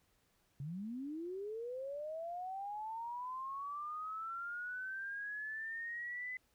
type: linear sweep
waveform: sine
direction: up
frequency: 132 to 2022 Hz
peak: -40 dBFS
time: 0.6-6.37 s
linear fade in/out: 2 ms
effects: pink hiss -75 dBFS RMS until 6.54 s